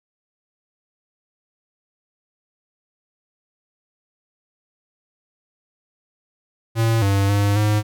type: tone with pitch steps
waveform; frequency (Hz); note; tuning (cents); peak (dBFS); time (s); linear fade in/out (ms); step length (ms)
square; 113.7 / 98.9 / 101.4 / 105.6; A#2 / G2 / G#2 / G#2; -43 / +16 / -41 / +29; -16; 6.75-7.83; 50; 270
effects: none